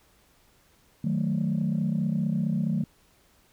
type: chord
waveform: sine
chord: D# diminished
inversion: none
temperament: equal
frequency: 155.56 / 185 / 220 Hz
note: D#3 / F#3 / A3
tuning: 0 / 0 / 0 cents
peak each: -27 dBFS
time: 1.04-2.84 s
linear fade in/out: 5 ms
effects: tanh soft clip ceiling -18 dBFS + pink hiss -62 dBFS RMS until 3.52 s